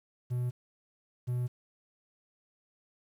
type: tone pair in turn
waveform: triangle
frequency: 123.47 / 123.47 Hz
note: B2 / B2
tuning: 0 / 0 cents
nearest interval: unison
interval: 0 cents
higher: neither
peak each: -27 dBFS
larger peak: neither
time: 0.3-0.51 / 1.27-1.48 s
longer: neither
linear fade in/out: 20 ms
effects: 10-bit